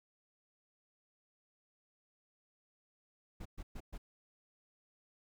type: noise bursts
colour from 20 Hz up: brown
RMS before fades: -44 dBFS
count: 4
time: 3.4-3.98 s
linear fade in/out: 10 ms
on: 55 ms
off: 120 ms
effects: none